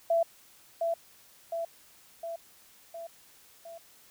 sine tone with echo, 669 Hz, E5, 25 cents sharp, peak -22 dBFS, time 0.1-0.23 s, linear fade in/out 5 ms, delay 710 ms, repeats 5, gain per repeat -4 dB, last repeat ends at 3.78 s, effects white hiss -58 dBFS RMS until 4.1 s

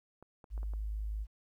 clicks, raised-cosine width 1 ms, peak -39 dBFS, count 5, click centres 0.226 / 0.442 / 0.578 / 0.631 / 0.736 s
sine tone, 52.6 Hz, G#1, 23 cents sharp, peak -34 dBFS, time 0.5-1.27 s, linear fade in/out 50 ms
effects 12-bit

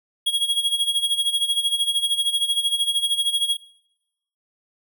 square tone with tremolo, 3304 Hz, G#7, 10 cents flat, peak -17 dBFS, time 0.26-3.57 s, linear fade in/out 10 ms, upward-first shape sine, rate 13 Hz, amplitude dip 75%, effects noise-tail reverb RT60 0.9 s tail -23 dB re dry

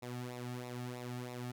sawtooth tone with flanger, 123.47 Hz, B2, in tune, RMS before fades -43 dBFS, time 0.02-1.52 s, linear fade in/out 10 ms, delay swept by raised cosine 0.63 to 2.03 ms, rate 3.1 Hz, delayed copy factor -0.7, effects none

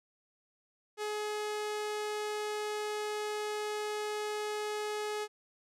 sawtooth tone with low-pass filter, 422 Hz, G#4, 28 cents sharp, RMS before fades -36 dBFS, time 0.97-5.28 s, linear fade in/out 50 ms, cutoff 9800 Hz, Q 0.78, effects none

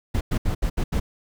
brown noise bursts at uneven times, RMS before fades -22 dBFS, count 6, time 0.14-0.21 / 0.31-0.38 / 0.45-0.55 / 0.62-0.7 / 0.77-0.84 / 0.92-1 s, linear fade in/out 10 ms, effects none

